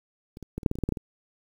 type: clicks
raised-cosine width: 3 ms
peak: -28 / -26 / -18 / -26 / -6 / -15 / -24 / -18 / -12 / -14 / -12 / -21 dBFS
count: 12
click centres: 0.371 / 0.427 / 0.58 / 0.632 / 0.662 / 0.714 / 0.755 / 0.787 / 0.837 / 0.89 / 0.923 / 0.972 s
effects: 8-bit